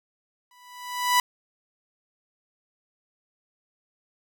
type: tone with exponential growth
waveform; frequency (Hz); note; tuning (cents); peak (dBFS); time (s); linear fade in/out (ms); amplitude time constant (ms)
sawtooth; 987.8; B5; 0; -12; 0.51-1.2; 2; 150
effects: none